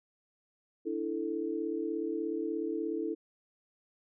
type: chord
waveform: sine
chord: D suspended second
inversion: none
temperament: just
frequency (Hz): 293.7 / 330.4 / 440.5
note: D4 / E4 / A4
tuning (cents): 0 / +4 / +2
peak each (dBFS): -38 / -34 / -36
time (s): 0.85-3.15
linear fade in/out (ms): 20
effects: none